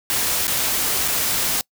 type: noise with dropouts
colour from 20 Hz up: white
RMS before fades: -21 dBFS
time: 0.1-1.61 s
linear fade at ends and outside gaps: 0 ms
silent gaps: 0.469-0.479 / 1.078-1.082 s
effects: noise-tail reverb RT60 0.1 s tail -26 dB re dry